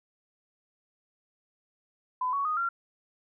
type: tone with pitch steps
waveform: sine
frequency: 1008 / 1118.4 / 1241 / 1377 Hz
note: B5 / C#6 / D#6 / F6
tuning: +35 / +15 / -5 / -25 cents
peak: -26 dBFS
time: 2.21-2.69 s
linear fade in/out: 5 ms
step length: 120 ms
effects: none